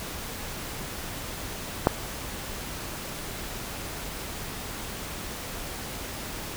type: click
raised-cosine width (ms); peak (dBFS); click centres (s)
1; -3; 1.871
effects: pink hiss -36 dBFS RMS until 6.56 s